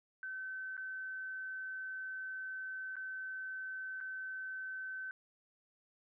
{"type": "tone with dropouts", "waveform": "sine", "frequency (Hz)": 1531, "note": "G6", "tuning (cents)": -41, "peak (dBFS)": -40, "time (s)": [0.23, 5.11], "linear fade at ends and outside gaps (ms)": 1, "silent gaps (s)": [[0.768, 0.777], [2.956, 2.966], [4.004, 4.01]], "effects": []}